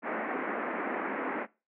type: band-pass noise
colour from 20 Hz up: pink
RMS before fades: -34 dBFS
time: 0.02-1.47 s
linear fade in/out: 50 ms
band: 220 to 2200 Hz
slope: 48 dB/octave
effects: noise-tail reverb RT60 0.3 s tail -22 dB re dry